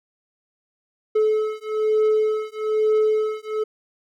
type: beating tone pair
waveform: triangle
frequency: 431 / 432.1 Hz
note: A4 / A4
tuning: -36 / -31 cents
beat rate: 1.1 Hz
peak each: -19 dBFS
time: 1.15-3.64 s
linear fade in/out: 10 ms
effects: none